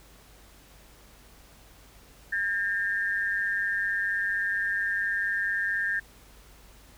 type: tone pair together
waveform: sine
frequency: 1614 / 1809.7 Hz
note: G#6 / A6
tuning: -50 / +48 cents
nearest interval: major second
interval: 198 cents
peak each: -28 dBFS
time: 2.32-6 s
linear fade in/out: 10 ms
effects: added 50 Hz sine -55 dBFS peak until 6.97 s + pink hiss -55 dBFS RMS until 6.97 s